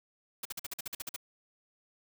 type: noise bursts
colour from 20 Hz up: white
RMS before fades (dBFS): -38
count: 11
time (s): 0.43-1.163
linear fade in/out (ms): 5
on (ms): 23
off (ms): 48
effects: none